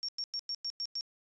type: tone bursts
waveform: sine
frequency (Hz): 5520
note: F8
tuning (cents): -21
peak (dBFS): -33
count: 7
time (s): 0.03-1.009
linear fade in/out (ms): 0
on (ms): 55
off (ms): 99
effects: resampled to 16000 Hz